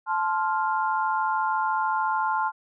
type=chord; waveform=sine; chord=F major; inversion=first; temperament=equal with one note detuned; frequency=872.9 / 1046.5 / 1396.9 Hz; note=A5 / C6 / F6; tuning=-14 / 0 / 0 cents; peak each=-25 / -27 / -29 dBFS; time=0.06-2.52 s; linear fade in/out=50 ms; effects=none